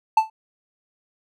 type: tone with exponential decay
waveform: triangle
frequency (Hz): 880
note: A5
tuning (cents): 0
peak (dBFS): -7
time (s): 0.17-0.3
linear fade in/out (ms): 5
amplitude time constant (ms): 28
effects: none